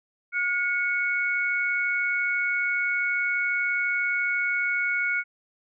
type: tone pair together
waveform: sine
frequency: 1437.5 / 2217 Hz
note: F6 / C#7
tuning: +50 / 0 cents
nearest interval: minor sixth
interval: 750 cents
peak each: -26 / -25 dBFS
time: 0.32-5.24 s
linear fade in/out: 50 ms
effects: none